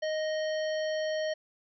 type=harmonic tone; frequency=622.3 Hz; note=D#5; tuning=in tune; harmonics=1 / 3 / 5 / 7 / 9; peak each=-29 / -39 / -43 / -46 / -48 dBFS; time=0.02-1.34 s; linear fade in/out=10 ms; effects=none